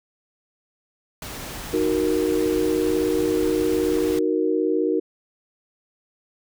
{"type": "noise", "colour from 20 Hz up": "pink", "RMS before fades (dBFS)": -34, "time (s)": [1.22, 4.19], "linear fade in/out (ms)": 2}
{"type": "chord", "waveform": "sine", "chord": "D# minor", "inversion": "none", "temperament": "equal", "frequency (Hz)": [311.1, 370, 466.2], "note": ["D#4", "F#4", "A#4"], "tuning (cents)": [0, 0, 0], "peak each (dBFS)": -23, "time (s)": [1.73, 5], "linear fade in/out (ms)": 10}
{"effects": []}